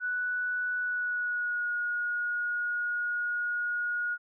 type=tone with pitch glide; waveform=sine; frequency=1480 to 1443.7 Hz; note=F#6 to F#6; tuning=0 to -43 cents; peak=-28 dBFS; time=0-4.18 s; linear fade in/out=50 ms; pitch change=-43 cents; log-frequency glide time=0.78-1.73 s; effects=none